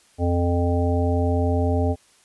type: harmonic tone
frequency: 87 Hz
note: F2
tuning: 6 cents flat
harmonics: 1 / 3 / 5 / 7 / 9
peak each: -20 / -25 / -27 / -28 / -30 dBFS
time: 0.18-1.96 s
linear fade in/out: 50 ms
effects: white hiss -57 dBFS RMS until 2.24 s + resampled to 24000 Hz